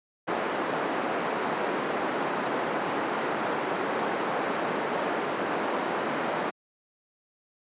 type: band-pass noise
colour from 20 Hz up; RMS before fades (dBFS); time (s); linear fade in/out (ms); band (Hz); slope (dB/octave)
pink; -29; 0.27-6.51; 20; 300 to 1500; 12
effects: high-pass 150 Hz 12 dB/octave + resampled to 8000 Hz